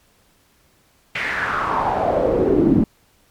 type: noise with band-pass filter sweep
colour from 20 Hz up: brown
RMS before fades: -18 dBFS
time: 1.15-2.84 s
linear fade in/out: 5 ms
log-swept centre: 2300 to 240 Hz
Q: 4.4
effects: pink hiss -58 dBFS RMS until 3.3 s + MP3 96 kbps